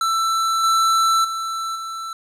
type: tone with level steps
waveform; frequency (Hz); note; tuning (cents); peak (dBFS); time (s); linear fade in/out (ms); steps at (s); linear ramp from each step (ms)
square; 1331; E6; +16; -18 / -15 / -24 / -28; 0.01-2.13; 2; 0.63 / 1.24 / 1.75; 10
effects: low-pass 10000 Hz 12 dB/octave + 9-bit